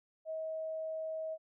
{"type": "tone", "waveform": "sine", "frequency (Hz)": 637, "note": "D#5", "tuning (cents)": 41, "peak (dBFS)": -36, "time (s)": [0.25, 1.38], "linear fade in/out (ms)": 50, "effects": []}